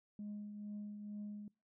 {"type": "tone with tremolo", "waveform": "sine", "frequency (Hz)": 207.7, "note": "G#3", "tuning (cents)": 0, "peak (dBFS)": -40, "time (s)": [0.19, 1.48], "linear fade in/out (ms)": 2, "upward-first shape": "triangle", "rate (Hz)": 2.2, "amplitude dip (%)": 50, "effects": ["noise-tail reverb RT60 0.3 s tail -26 dB re dry", "tanh soft clip ceiling -40 dBFS"]}